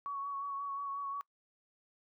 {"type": "tone with vibrato", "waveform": "sine", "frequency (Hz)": 1119, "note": "C#6", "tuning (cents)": 16, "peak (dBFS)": -36, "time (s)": [0.06, 1.21], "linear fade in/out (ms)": 0, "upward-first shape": "sine", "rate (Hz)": 5.6, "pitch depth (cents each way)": 23, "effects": ["noise-tail reverb RT60 0.1 s tail -23 dB re dry"]}